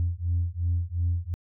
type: beating tone pair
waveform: sine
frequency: 85.1 / 87.9 Hz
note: F2 / F2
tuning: -44 / +12 cents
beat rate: 2.8 Hz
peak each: -26 dBFS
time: 0-1.34 s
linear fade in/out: 0 ms
effects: tanh soft clip ceiling -18 dBFS